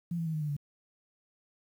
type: tone with pitch steps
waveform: sine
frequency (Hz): 171.2 / 165.46 / 159.92 / 154.56 / 149.38 / 144.38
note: F3 / E3 / D#3 / D#3 / D3 / D3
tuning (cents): -34 / +7 / +48 / -11 / +30 / -29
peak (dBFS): -30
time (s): 0.11-0.566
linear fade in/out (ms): 5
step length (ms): 76
effects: 10-bit